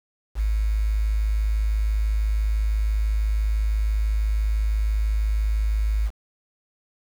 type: tone with quantisation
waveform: sine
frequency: 53 Hz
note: G#1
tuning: 36 cents sharp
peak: -19 dBFS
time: 0.35-6.11 s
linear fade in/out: 50 ms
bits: 7
effects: none